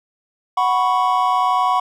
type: chord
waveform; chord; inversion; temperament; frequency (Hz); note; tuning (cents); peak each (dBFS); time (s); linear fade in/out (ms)
triangle; F# suspended fourth; none; equal; 740 / 987.8 / 1108.7; F#5 / B5 / C#6; 0 / 0 / 0; -17; 0.57-1.8; 5
effects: none